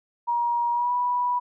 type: tone with pitch glide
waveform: sine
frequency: 950 to 980.1 Hz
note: A#5 to B5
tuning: +33 to -13 cents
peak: -21 dBFS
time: 0.27-1.4 s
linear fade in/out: 20 ms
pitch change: +54 cents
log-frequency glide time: 0.72-0.92 s
effects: none